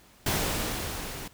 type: noise with level ramp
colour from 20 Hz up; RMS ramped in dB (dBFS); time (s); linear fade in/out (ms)
pink; -26 to -39; 0.26-1.28; 5
effects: pink hiss -57 dBFS RMS until 1.33 s